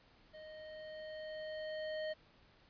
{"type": "tone with level ramp", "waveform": "square", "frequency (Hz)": 621, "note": "D#5", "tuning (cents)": -3, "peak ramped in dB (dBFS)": [-51, -38], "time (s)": [0.33, 2.14], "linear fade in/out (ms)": 20, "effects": ["pink hiss -66 dBFS RMS until 2.69 s", "resampled to 11025 Hz"]}